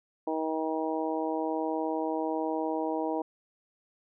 harmonic tone, 158.8 Hz, D#3, 36 cents sharp, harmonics 2 / 3 / 4 / 5 / 6, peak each -32 / -34 / -35 / -36 / -37 dBFS, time 0.27-3.22 s, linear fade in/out 5 ms, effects none

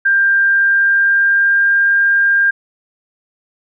sine tone with pitch glide, 1590 to 1602 Hz, G6 to G6, +24 to +37 cents, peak -9 dBFS, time 0.05-2.51 s, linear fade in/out 10 ms, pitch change +13 cents, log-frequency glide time 0.41-1.87 s, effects none

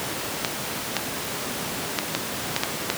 clicks, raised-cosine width 0.2 ms, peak -3 dBFS, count 7, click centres 0.448 / 0.967 / 1.988 / 2.15 / 2.564 / 2.635 / 2.901 s, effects pink hiss -29 dBFS RMS until 2.97 s + high-pass 150 Hz 12 dB/octave

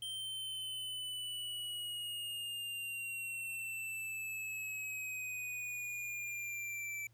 square exponential sweep, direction down, 3136 to 2322 Hz, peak -40 dBFS, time 0.02-7.07 s, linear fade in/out 2 ms, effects added 116 Hz sine -64 dBFS peak until 7.13 s + pink hiss -74 dBFS RMS until 7.13 s

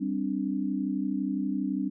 sine chord, G suspended fourth, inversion none, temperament equal, 196 / 261.6 / 293.7 Hz, G3 / C4 / D4, 0 / 0 / 0 cents, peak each -31 dBFS, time 0-1.9 s, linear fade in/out 20 ms, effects none

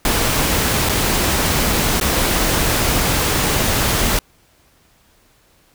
pink noise with dropouts, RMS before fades -17 dBFS, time 0.05-4.19 s, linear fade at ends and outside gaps 2 ms, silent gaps 0.89-0.894 / 2-2.011 s, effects pink hiss -55 dBFS RMS until 5.74 s

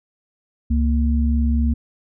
sine tone pair together, 69.3 / 232.5 Hz, C#2 / A#3, 0 / -4 cents, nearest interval octave + major sixth, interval 2096 cents, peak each -16 / -21 dBFS, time 0.7-1.74 s, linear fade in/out 10 ms, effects none

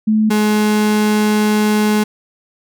sine / 35% pulse tone pair in turn, 216.3 / 211.8 Hz, A3 / G#3, -29 / +34 cents, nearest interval unison, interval 37 cents, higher first, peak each -10 dBFS, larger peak neither, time 0.07-0.3 / 0.3-2.04 s, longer second, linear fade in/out 10 ms, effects none

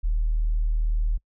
sine tone, 38.89 Hz, D#1, in tune, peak -19 dBFS, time 0.03-1.18 s, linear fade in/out 20 ms, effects noise-tail reverb RT60 0.1 s tail -26 dB re dry + tanh soft clip ceiling -15 dBFS

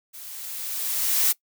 blue noise with level ramp, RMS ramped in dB -41 to -19 dBFS, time 0.13-1.33 s, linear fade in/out 20 ms, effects noise-tail reverb RT60 0.1 s tail -21 dB re dry

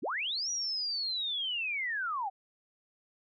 sine linear two-way sweep, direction up then down, 139.6 to 5840 to 729 Hz, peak -31 dBFS, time 0.02-2.3 s, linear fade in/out 20 ms, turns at 0.5 s, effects none

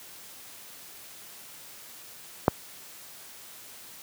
click, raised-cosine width 1 ms, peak -3 dBFS, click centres 2.481 s, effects white hiss -47 dBFS RMS until 4.02 s + high-pass 80 Hz 12 dB/octave

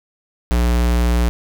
square tone, 59.6 Hz, A#1, 39 cents sharp, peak -14 dBFS, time 0.51-1.29 s, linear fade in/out 0 ms, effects none

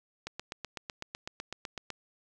click train, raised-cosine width 0.2 ms, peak -20 dBFS, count 14, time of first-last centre 0.27-1.903 s, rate 7.96 Hz, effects none

